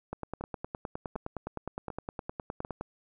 two click trains, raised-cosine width 1 ms, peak -21 / -24 dBFS, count 27 / 4, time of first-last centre 0.13-2.81 / 0.41-2.649 s, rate 9.7 / 1.34 Hz, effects none

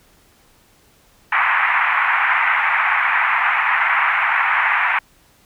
white band-pass noise, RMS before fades -17 dBFS, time 1.32-4.99 s, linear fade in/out 5 ms, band 820 to 2300 Hz, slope 48 dB/octave, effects pink hiss -54 dBFS RMS until 5.45 s

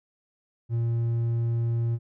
sine tone with hard clipping, 116.54 Hz, A#2, in tune, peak -24 dBFS, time 0.69-1.99 s, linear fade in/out 50 ms, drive 3 dB, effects none

